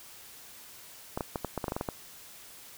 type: clicks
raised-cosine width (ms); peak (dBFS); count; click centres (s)
1; -17; 11; 1.175 / 1.208 / 1.358 / 1.447 / 1.577 / 1.642 / 1.682 / 1.721 / 1.765 / 1.811 / 1.888
effects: white hiss -50 dBFS RMS until 2.77 s